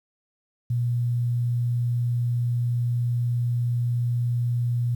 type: tone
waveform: sine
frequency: 120.4 Hz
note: B2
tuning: 44 cents flat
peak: -21 dBFS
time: 0.7-4.95 s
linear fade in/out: 5 ms
effects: 9-bit